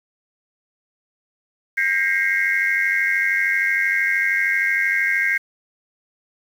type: tone cluster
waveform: sine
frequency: 1601 / 1884 / 2074 / 2167 Hz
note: G6 / A#6 / C7 / C#7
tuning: +36 / +18 / -16 / -40 cents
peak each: -21 / -23 / -23 / -21 dBFS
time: 1.77-5.38 s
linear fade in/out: 10 ms
effects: tanh soft clip ceiling -8 dBFS + 7-bit